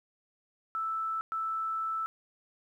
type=tone bursts at uneven times; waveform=sine; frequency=1318.5 Hz; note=E6; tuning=in tune; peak=-30 dBFS; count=2; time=0.75-1.21 / 1.32-2.06 s; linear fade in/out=0 ms; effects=11-bit